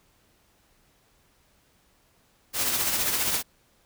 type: noise with tremolo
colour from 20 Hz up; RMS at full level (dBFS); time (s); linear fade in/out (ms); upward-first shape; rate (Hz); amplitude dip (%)
white; -24; 2.53-3.43; 50; triangle; 15; 45
effects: pink hiss -64 dBFS RMS until 3.85 s